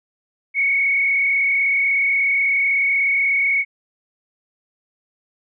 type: tone with frequency modulation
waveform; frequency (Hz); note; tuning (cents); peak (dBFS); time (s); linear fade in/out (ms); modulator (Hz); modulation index
sine; 2218; C#7; 0; -15; 0.54-3.65; 50; 36.3; 1.2
effects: none